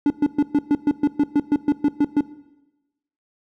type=tone bursts; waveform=triangle; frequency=289.6 Hz; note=D4; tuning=24 cents flat; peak=-11 dBFS; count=14; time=0.06-2.208 s; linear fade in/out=2 ms; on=42 ms; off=120 ms; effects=noise-tail reverb RT60 1.0 s tail -17 dB re dry